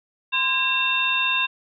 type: tone cluster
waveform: sine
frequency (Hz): 1032 / 1623 / 2711 / 3646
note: C6 / G#6 / E7 / A#7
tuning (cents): -24 / -40 / +48 / -39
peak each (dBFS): -27 / -29 / -21 / -26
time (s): 0.32-1.47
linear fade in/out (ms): 20
effects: none